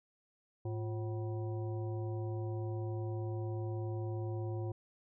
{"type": "harmonic tone with a mistuned harmonic", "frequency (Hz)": 107.9, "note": "A2", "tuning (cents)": -33, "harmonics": [1, 3, 5, 7, 9], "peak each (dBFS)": [-36, -42, -49, -51, -57], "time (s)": [0.65, 4.72], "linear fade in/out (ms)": 5, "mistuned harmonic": 3, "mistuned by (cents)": 140, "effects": []}